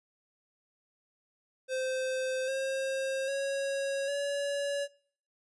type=tone with pitch steps; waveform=square; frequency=519 / 534.5 / 550.5 / 567 Hz; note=C5 / C5 / C#5 / C#5; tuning=-14 / +37 / -12 / +39 cents; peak=-31 dBFS; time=1.68-4.88 s; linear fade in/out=50 ms; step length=800 ms; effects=noise-tail reverb RT60 0.6 s tail -24 dB re dry + resampled to 24000 Hz